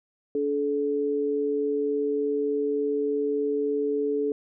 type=tone pair together; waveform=sine; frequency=287.7 / 431.1 Hz; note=D4 / A4; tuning=-36 / -35 cents; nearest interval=perfect fifth; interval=701 cents; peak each=-29 / -24 dBFS; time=0.35-4.32 s; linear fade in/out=2 ms; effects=none